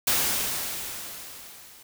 white noise with level ramp, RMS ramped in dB -22 to -50 dBFS, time 0.07-1.83 s, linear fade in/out 5 ms, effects none

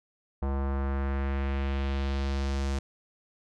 square tone with low-pass filter sweep, 68.5 Hz, C#2, 20 cents flat, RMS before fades -29 dBFS, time 0.42-2.79 s, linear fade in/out 5 ms, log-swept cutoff 960 to 7200 Hz, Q 1.4, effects none

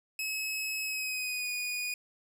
sawtooth tone with pitch glide, 2572 to 2464 Hz, E7 to D#7, -43 to -17 cents, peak -29 dBFS, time 0.19-1.94 s, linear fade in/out 2 ms, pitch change -74 cents, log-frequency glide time 0.83-1.5 s, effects none

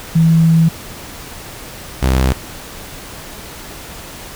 sine / sawtooth tone pair in turn, 163.4 / 65.07 Hz, E3 / C2, -15 / -9 cents, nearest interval octave + major third, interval 1594 cents, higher first, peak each -7 dBFS, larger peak neither, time 0.15-0.69 / 2.02-2.33 s, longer first, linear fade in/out 10 ms, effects pink hiss -32 dBFS RMS until 4.35 s

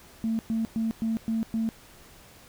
sine tone bursts, 224.2 Hz, A3, 33 cents sharp, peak -23 dBFS, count 6, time 0.24-1.69 s, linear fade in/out 0 ms, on 150 ms, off 110 ms, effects tanh soft clip ceiling -20 dBFS + pink hiss -52 dBFS RMS until 2.48 s

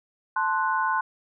sine chord, F# diminished, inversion first, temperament equal, 880 / 1046.5 / 1480 Hz, A5 / C6 / F#6, 0 / 0 / 0 cents, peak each -27 / -25 / -27 dBFS, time 0.36-1.01 s, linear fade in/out 5 ms, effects none

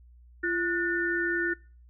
sine tone cluster, 342.7 / 1463 / 1795 Hz, F4 / F#6 / A6, -33 / -20 / +34 cents, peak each -30 dBFS, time 0.43-1.54 s, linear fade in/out 10 ms, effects noise-tail reverb RT60 0.4 s tail -24 dB re dry + added 60 Hz sine -51 dBFS peak until 1.89 s

